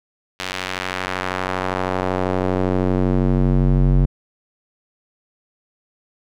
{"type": "tone with band-pass filter sweep", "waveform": "square", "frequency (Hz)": 46.32, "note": "F#1", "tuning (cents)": 3, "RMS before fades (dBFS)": -19, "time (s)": [0.39, 4.06], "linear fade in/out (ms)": 10, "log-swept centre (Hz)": [3200, 120], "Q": 0.86, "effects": []}